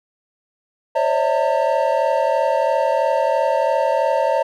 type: tone cluster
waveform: triangle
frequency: 532 / 575 / 647 / 908 Hz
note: C5 / D5 / E5 / A#5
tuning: +29 / -37 / -32 / -46 cents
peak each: -19 dBFS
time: 0.95-4.43 s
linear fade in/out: 10 ms
effects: none